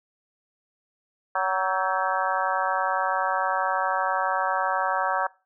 harmonic tone with a mistuned harmonic, 187.8 Hz, F#3, 26 cents sharp, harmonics 3 / 4 / 5 / 6 / 7 / 8 / 9, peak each -31 / -28 / -28 / -29 / -30 / -31 / -36 dBFS, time 1.35-5.27 s, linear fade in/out 5 ms, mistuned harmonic 8, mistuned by +66 cents, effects noise-tail reverb RT60 0.3 s tail -22 dB re dry

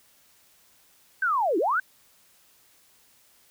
sine linear two-way sweep, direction down then up, 1581 to 303 to 1581 Hz, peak -21 dBFS, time 1.22-1.8 s, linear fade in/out 5 ms, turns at 1.58 s, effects white hiss -60 dBFS RMS until 3.5 s

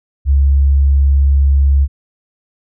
sine tone, 69.3 Hz, C#2, in tune, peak -7 dBFS, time 0.25-1.88 s, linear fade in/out 50 ms, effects none

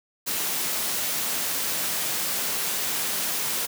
white high-pass noise, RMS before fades -27 dBFS, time 0.26-3.67 s, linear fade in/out 20 ms, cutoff 120 Hz, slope 24 dB/octave, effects none

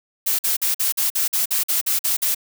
blue noise bursts, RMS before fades -20 dBFS, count 12, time 0.26-2.348 s, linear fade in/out 10 ms, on 130 ms, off 48 ms, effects none

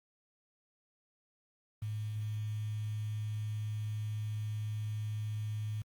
sine tone with quantisation, 107 Hz, A2, 48 cents flat, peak -34 dBFS, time 1.82-5.82 s, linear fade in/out 5 ms, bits 9, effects Opus 24 kbps

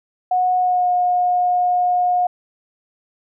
sine tone with pitch glide, 731 to 718.9 Hz, F#5 to F5, -21 to +50 cents, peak -14 dBFS, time 0.31-2.27 s, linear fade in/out 5 ms, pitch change -29 cents, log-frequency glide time 0.58-0.9 s, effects none

